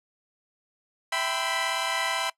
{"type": "chord", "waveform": "15% pulse", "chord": "C major seventh", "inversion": "first", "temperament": "equal with one note detuned", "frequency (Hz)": [659.3, 784, 987.8, 1026.2], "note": ["E5", "G5", "B5", "C6"], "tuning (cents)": [0, 0, 0, -34], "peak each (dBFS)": -25, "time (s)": [1.12, 2.3], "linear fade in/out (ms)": 5, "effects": ["noise-tail reverb RT60 0.1 s tail -21 dB re dry", "low-pass 10000 Hz 12 dB/octave"]}